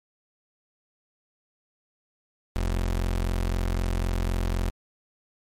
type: tone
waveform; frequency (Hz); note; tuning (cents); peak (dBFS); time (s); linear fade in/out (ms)
30% pulse; 43.89; F1; +9; -21; 2.56-4.7; 0
effects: MP3 64 kbps